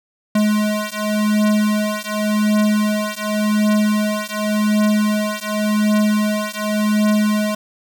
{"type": "beating tone pair", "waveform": "square", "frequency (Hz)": [211, 211.89], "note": ["G#3", "G#3"], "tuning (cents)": [28, 35], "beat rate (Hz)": 0.89, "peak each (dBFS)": -19, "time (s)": [0.35, 7.55], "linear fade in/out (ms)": 5, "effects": []}